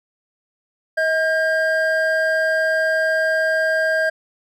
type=tone pair together; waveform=triangle; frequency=637.3 / 1606 Hz; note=D#5 / G6; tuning=+41 / +41 cents; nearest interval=octave + major third; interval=1600 cents; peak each=-17 dBFS; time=0.97-4.1 s; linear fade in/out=10 ms; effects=none